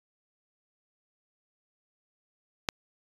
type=click; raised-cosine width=0.2 ms; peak=-8 dBFS; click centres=2.688 s; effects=resampled to 24000 Hz